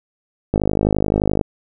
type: click train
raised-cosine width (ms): 2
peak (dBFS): -3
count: 46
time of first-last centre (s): 0.54-1.412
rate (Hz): 51.6
effects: none